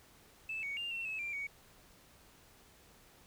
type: tone with pitch steps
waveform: sine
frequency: 2628 / 2235 / 2798 / 2709 / 2588 / 2370 / 2243 Hz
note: E7 / C#7 / F7 / E7 / E7 / D7 / C#7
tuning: -6 / +14 / +3 / +47 / -32 / +15 / +20 cents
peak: -36 dBFS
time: 0.49-1.47 s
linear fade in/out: 5 ms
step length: 140 ms
effects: tanh soft clip ceiling -32 dBFS + pink hiss -62 dBFS RMS until 3.26 s